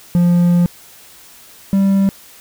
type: tone pair in turn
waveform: triangle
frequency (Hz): 174.61 / 195.56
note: F3 / G3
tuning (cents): 0 / -4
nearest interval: major second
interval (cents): 196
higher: second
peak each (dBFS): -7 / -8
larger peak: first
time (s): 0.15-0.66 / 1.73-2.09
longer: first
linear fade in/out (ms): 0
effects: white hiss -42 dBFS RMS until 2.4 s